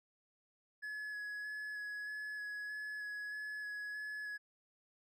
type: tone with vibrato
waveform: triangle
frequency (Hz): 1692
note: G#6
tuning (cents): +32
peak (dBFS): -39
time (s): 0.82-4.38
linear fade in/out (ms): 20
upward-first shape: square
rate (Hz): 1.6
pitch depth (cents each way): 11
effects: none